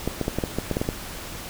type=clicks; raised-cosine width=2 ms; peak=-10 dBFS; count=10; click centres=0.076 / 0.213 / 0.281 / 0.386 / 0.438 / 0.586 / 0.713 / 0.769 / 0.815 / 0.889 s; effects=pink hiss -36 dBFS RMS until 1.49 s